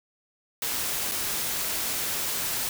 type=noise with dropouts; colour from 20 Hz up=white; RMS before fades=-29 dBFS; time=0.62-2.69 s; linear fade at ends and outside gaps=2 ms; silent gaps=1.114-1.118 s; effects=none